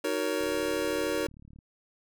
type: chord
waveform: square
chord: D# minor seventh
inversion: none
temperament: just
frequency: 311.1 / 373.4 / 466.7 / 560 Hz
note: D#4 / F#4 / A#4 / C#5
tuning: 0 / +16 / +2 / +18 cents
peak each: -34 / -35 / -33 / -34 dBFS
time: 0.04-1.27 s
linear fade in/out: 5 ms
type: click train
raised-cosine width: 5 ms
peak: -39 dBFS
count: 44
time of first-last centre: 0.41-1.588 s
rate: 36.5 Hz
effects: none